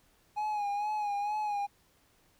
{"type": "tone with vibrato", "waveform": "triangle", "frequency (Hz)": 830.6, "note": "G#5", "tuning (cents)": 0, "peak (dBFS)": -28, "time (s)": [0.36, 1.67], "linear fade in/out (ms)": 20, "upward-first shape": "sine", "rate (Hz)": 2.2, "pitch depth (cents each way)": 48, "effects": ["pink hiss -67 dBFS RMS until 2.39 s"]}